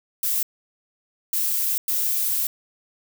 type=noise bursts at uneven times; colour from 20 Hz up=violet; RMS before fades=-23 dBFS; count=3; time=0.23-0.43 / 1.33-1.78 / 1.88-2.47 s; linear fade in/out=2 ms; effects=none